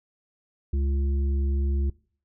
harmonic tone, 69.3 Hz, C#2, in tune, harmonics 1 / 3 / 5, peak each -22 / -37 / -38 dBFS, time 0.73-1.9 s, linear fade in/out 5 ms, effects noise-tail reverb RT60 0.5 s tail -22 dB re dry

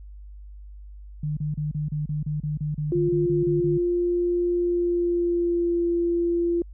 sine tone bursts, 150.2 Hz, D3, 39 cents sharp, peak -24 dBFS, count 15, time 1.23-3.778 s, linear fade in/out 5 ms, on 140 ms, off 32 ms
sine tone with pitch glide, 350 to 343 Hz, F4 to F4, +4 to -31 cents, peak -20 dBFS, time 2.92-6.62 s, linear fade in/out 2 ms, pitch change -35 cents, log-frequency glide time 4.54-5.87 s
effects added 50 Hz sine -39 dBFS peak until 6.73 s

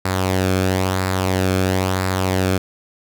sawtooth tone with flanger, 93.6 Hz, F#2, 20 cents sharp, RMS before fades -19 dBFS, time 0.05-2.58 s, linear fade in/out 5 ms, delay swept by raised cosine 0.32 to 1.05 ms, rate 1 Hz, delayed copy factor -0.5, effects none

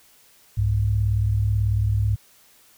sine tone pair together, 65.14 / 103.4 Hz, C2 / G#2, -7 / -7 cents, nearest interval minor sixth, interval 800 cents, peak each -24 / -19 dBFS, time 0.57-2.16 s, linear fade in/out 10 ms, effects white hiss -55 dBFS RMS until 2.77 s

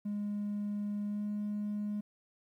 triangle tone with pitch glide, 206.2 to 208 Hz, G#3 to G#3, -12 to +3 cents, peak -30 dBFS, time 0.05-2.01 s, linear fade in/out 10 ms, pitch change +15 cents, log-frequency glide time 1.06-1.23 s, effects tanh soft clip ceiling -29 dBFS + 12-bit

